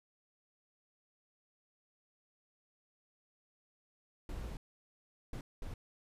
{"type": "noise bursts at uneven times", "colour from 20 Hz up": "brown", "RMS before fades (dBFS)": -42, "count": 3, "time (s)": [[4.29, 4.57], [5.33, 5.41], [5.62, 5.74]], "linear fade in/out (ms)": 2, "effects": ["resampled to 32000 Hz"]}